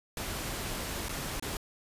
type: noise with dropouts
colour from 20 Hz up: pink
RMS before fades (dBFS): -36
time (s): 0.17-1.57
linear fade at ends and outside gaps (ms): 2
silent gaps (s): 1.086-1.092 / 1.398-1.424
effects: resampled to 32000 Hz